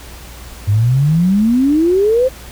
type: exponential sweep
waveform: sine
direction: up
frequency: 98 to 533 Hz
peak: -9 dBFS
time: 0.67-2.29 s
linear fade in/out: 20 ms
effects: added 60 Hz sine -34 dBFS peak until 2.51 s + pink hiss -36 dBFS RMS until 2.51 s